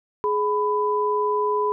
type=tone pair together; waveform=sine; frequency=419.2 / 997 Hz; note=G#4 / B5; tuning=+16 / +16 cents; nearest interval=octave + minor third; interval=1500 cents; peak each=-22 dBFS; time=0.24-1.72 s; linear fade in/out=0 ms; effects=none